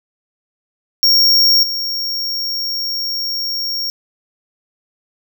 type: tone with level steps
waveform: square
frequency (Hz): 5540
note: F8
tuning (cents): -15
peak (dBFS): -9 / -19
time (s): 1.03-3.9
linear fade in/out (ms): 0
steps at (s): 1.63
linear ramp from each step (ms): 2
effects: none